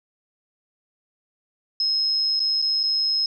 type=tone with dropouts; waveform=sine; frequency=5150 Hz; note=E8; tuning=41 cents flat; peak=-19 dBFS; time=1.8-3.26 s; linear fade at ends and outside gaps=2 ms; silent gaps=2.395-2.401 / 2.618-2.623 / 2.832-2.836 s; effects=none